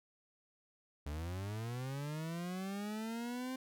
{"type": "linear sweep", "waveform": "40% pulse", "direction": "up", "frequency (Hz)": [70, 261.6], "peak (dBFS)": -38, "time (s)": [1.06, 3.56], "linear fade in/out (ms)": 5, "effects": []}